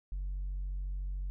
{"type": "tone with tanh clipping", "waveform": "triangle", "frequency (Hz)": 46.92, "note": "F#1", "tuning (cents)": 25, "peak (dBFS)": -34, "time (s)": [0.12, 1.3], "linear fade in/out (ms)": 0, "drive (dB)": 6, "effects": []}